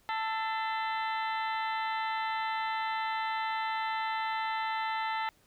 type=harmonic tone with a mistuned harmonic; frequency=442.1 Hz; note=A4; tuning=8 cents sharp; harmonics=2 / 3 / 4 / 5 / 6 / 7 / 8 / 9; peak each=-32 / -38 / -40 / -40 / -47 / -48 / -48 / -48 dBFS; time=0.09-5.29 s; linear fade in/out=0 ms; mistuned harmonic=5; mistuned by=-130 cents; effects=pink hiss -66 dBFS RMS until 5.46 s